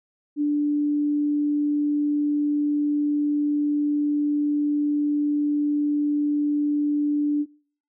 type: tone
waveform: sine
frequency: 293.7 Hz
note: D4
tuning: in tune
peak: -19 dBFS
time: 0.36-7.46 s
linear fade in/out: 50 ms
effects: noise-tail reverb RT60 0.5 s tail -24 dB re dry